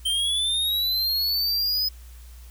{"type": "linear sweep", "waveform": "square", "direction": "up", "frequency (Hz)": [3113, 5060], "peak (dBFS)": -22, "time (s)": [0.05, 1.89], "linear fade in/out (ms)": 10, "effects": ["added 60 Hz sine -41 dBFS peak until 2.5 s", "white hiss -54 dBFS RMS until 2.5 s"]}